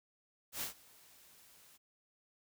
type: noise with ADSR envelope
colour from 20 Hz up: white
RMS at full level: -38 dBFS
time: 0.52-1.78 s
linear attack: 94 ms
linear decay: 120 ms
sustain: -24 dB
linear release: 23 ms
effects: none